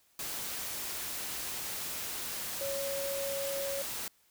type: tone in noise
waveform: sine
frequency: 554.4 Hz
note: C#5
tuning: in tune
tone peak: -34 dBFS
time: 2.61-3.82 s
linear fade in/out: 2 ms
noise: white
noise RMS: -38 dBFS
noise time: 0.19-4.08 s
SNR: +1 dB
effects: white hiss -68 dBFS RMS until 4.3 s